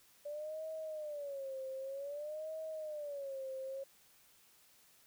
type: tone with vibrato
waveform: sine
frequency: 579 Hz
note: D5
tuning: 25 cents flat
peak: -40 dBFS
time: 0.25-3.84 s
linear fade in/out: 10 ms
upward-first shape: sine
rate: 0.53 Hz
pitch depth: 160 cents each way
effects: white hiss -66 dBFS RMS until 5.06 s